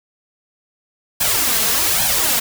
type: noise with flanger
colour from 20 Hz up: white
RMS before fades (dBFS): -17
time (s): 1.2-2.4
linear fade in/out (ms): 10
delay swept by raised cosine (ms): 1.2 to 4.6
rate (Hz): 1.2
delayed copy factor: +0.8
effects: none